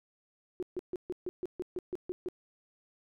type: tone bursts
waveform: sine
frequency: 362 Hz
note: F#4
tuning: 38 cents flat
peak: -32 dBFS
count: 11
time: 0.6-2.286 s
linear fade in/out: 0 ms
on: 26 ms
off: 140 ms
effects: none